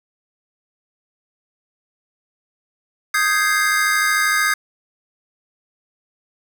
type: chord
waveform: square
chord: Ab major seventh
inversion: second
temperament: equal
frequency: 1244.5 / 1568 / 1661.2 / 2093 Hz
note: Eb6 / G6 / Ab6 / C7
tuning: 0 / 0 / 0 / 0 cents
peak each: -22 dBFS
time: 3.14-4.54 s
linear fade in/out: 5 ms
effects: none